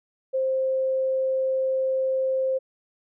sine tone, 526 Hz, C5, 9 cents sharp, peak -21 dBFS, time 0.33-2.59 s, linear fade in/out 20 ms, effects none

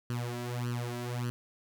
sawtooth tone with flanger, 121.2 Hz, B2, 32 cents flat, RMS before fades -35 dBFS, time 0.1-1.3 s, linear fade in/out 0 ms, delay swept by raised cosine 0.67 to 3.07 ms, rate 1.7 Hz, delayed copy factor +0.9, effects none

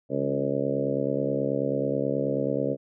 harmonic tone with a mistuned harmonic, 69.3 Hz, C#2, in tune, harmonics 2 / 3 / 4 / 5 / 6 / 7 / 8 / 9, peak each -33 / -35 / -30 / -36 / -33 / -30 / -30 / -36 dBFS, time 0.09-2.77 s, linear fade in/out 50 ms, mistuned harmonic 3, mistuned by -17 cents, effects none

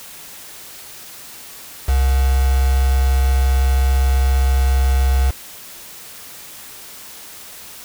sine tone with quantisation, 65.9 Hz, C2, 13 cents sharp, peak -12 dBFS, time 1.88-5.31 s, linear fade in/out 10 ms, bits 4, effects white hiss -37 dBFS RMS until 7.84 s

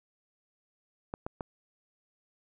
clicks, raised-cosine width 1 ms, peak -21 dBFS, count 3, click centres 1.139 / 1.265 / 1.408 s, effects none

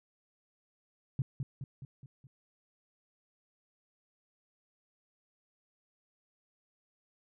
sine tone with echo, 133.1 Hz, C3, 30 cents sharp, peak -27 dBFS, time 1.19-1.22 s, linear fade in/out 2 ms, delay 210 ms, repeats 5, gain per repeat -5 dB, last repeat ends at 2.27 s, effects none

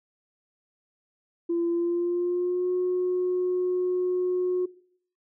sine tone with pitch glide, 340.7 to 363.1 Hz, F4 to F#4, -43 to -33 cents, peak -22 dBFS, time 1.49-4.66 s, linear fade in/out 10 ms, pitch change +110 cents, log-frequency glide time 1.69-2.71 s, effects noise-tail reverb RT60 0.6 s tail -20 dB re dry + tanh soft clip ceiling -19 dBFS

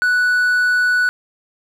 triangle tone, 1480 Hz, F#6, in tune, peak -11 dBFS, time 0.02-1.09 s, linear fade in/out 0 ms, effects none

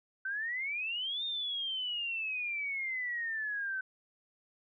sine exponential two-way sweep, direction up then down, 1521 to 3683 to 1521 Hz, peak -33 dBFS, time 0.25-3.81 s, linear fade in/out 5 ms, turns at 1.24 s, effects none

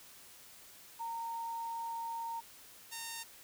sine / 5% pulse tone pair in turn, 921 / 917.4 Hz, A#5 / A#5, -21 / -28 cents, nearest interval unison, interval 7 cents, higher first, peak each -37 / -29 dBFS, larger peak second, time 0.99-2.41 / 2.91-3.24 s, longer first, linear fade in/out 20 ms, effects white hiss -56 dBFS RMS until 3.43 s

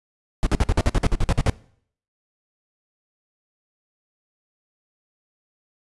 brown noise bursts, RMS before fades -17 dBFS, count 13, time 0.43-1.497 s, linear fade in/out 0 ms, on 35 ms, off 51 ms, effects noise-tail reverb RT60 0.6 s tail -22 dB re dry + resampled to 24000 Hz

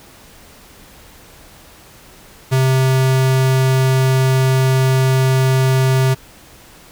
square tone, 131.4 Hz, C3, 8 cents sharp, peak -12 dBFS, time 2.51-6.15 s, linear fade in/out 20 ms, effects pink hiss -43 dBFS RMS until 6.91 s

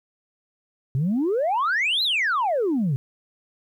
sine exponential two-way sweep, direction up then down, 124.2 to 4186 to 124.2 Hz, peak -18 dBFS, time 0.95-2.96 s, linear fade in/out 0 ms, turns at 2.03 s, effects tanh soft clip ceiling -17 dBFS + 10-bit

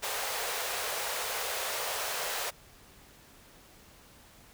pink high-pass noise, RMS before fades -34 dBFS, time 0.02-2.51 s, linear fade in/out 20 ms, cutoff 440 Hz, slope 48 dB/octave, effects pink hiss -56 dBFS RMS until 4.53 s

